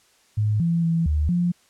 sine tone with pitch steps, 106.2 / 168.4 / 165.7 / 75.4 / 175.2 Hz, G#2 / E3 / E3 / D2 / F3, +39 / +37 / +9 / +46 / +6 cents, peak -18 dBFS, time 0.37-1.52 s, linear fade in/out 10 ms, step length 230 ms, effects white hiss -59 dBFS RMS until 1.69 s + low-pass 9000 Hz 12 dB/octave

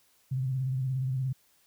sine tone with vibrato, 130.81 Hz, C3, in tune, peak -27 dBFS, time 0.31-1.33 s, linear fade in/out 10 ms, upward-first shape square, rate 17 Hz, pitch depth 46 cents each way, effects white hiss -66 dBFS RMS until 1.66 s

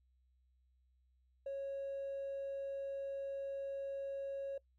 sine tone with hard clipping, 550 Hz, C#5, 14 cents flat, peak -39 dBFS, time 1.46-4.58 s, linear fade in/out 5 ms, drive 1 dB, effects noise-tail reverb RT60 0.1 s tail -22 dB re dry + added 63 Hz sine -70 dBFS peak until 4.78 s

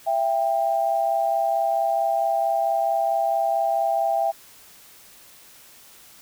sine tone pair together, 667.5 / 792 Hz, E5 / G5, +22 / +18 cents, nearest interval minor third, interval 296 cents, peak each -22 dBFS, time 0.06-4.32 s, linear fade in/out 20 ms, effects white hiss -49 dBFS RMS until 6.21 s

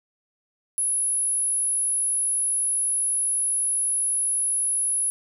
sine tone, 10548 Hz, E9, in tune, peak -21 dBFS, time 0.78-5.1 s, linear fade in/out 0 ms, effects none

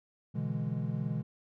triangle chord, E dominant seventh, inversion second, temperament equal, 123.47 / 146.83 / 164.81 / 207.7 Hz, B2 / D3 / E3 / G#3, 0 / 0 / 0 / 0 cents, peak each -34 / -34 / -35 / -36 dBFS, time 0.34-1.23 s, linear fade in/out 20 ms, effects none

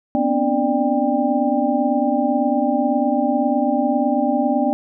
sine tone cluster, 243 / 261.1 / 291 / 593 / 794 Hz, B3 / C4 / D4 / D5 / G5, -28 / -3 / -16 / +17 / +22 cents, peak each -22 dBFS, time 0.15-4.73 s, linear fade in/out 0 ms, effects none

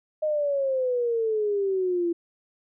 sine exponential sweep, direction down, 622.3 to 336.8 Hz, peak -22 dBFS, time 0.22-2.13 s, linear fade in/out 10 ms, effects none

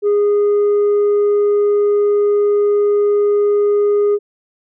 sine tone, 411.4 Hz, G#4, 16 cents flat, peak -8 dBFS, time 0.02-4.19 s, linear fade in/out 50 ms, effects tanh soft clip ceiling -10 dBFS

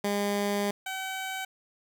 15% pulse tone pair in turn, 203.2 / 762.3 Hz, G#3 / G5, -38 / -49 cents, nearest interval octave + major seventh, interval 2289 cents, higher second, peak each -20 / -26 dBFS, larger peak first, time 0.04-0.71 / 0.86-1.45 s, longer first, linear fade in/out 5 ms, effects none

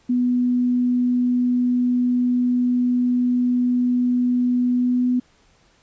sine tone with pitch glide, 246.9 to 248.9 Hz, B3 to B3, 0 to +14 cents, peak -16 dBFS, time 0.09-5.2 s, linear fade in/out 10 ms, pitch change +14 cents, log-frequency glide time 4.72-5.08 s, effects pink hiss -58 dBFS RMS until 5.82 s + resampled to 16000 Hz

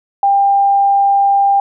sine tone, 796 Hz, G5, 26 cents sharp, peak -8 dBFS, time 0.23-1.6 s, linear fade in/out 2 ms, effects none

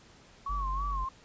sine tone with vibrato, 1098 Hz, C#6, 17 cents flat, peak -32 dBFS, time 0.46-1.09 s, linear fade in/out 5 ms, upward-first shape sine, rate 3.1 Hz, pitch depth 90 cents each way
triangle tone, 48.01 Hz, G1, 35 cents flat, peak -30 dBFS, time 0.49-1.05 s, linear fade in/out 10 ms
effects pink hiss -57 dBFS RMS until 1.24 s + resampled to 16000 Hz

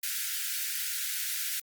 white high-pass noise, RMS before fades -33 dBFS, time 0.03-1.6 s, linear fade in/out 5 ms, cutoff 1400 Hz, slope 96 dB/octave, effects Opus 32 kbps

